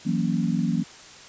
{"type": "chord", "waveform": "sine", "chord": "F# dominant seventh", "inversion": "third", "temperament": "equal", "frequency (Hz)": [164.81, 185, 233.1, 277.2], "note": ["E3", "F#3", "A#3", "C#4"], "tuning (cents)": [0, 0, 0, 0], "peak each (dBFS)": [-26, -26, -26, -30], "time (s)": [0.05, 0.84], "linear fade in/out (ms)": 20, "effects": ["white hiss -45 dBFS RMS until 1.28 s", "resampled to 16000 Hz"]}